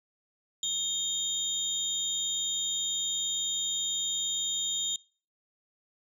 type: tone cluster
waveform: sine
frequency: 3215 / 3689 / 7070 Hz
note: G7 / A#7 / A8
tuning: +43 / -19 / +7 cents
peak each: -34 / -31 / -31 dBFS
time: 0.63-4.96 s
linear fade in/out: 2 ms
effects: noise-tail reverb RT60 0.4 s tail -24 dB re dry + tanh soft clip ceiling -22 dBFS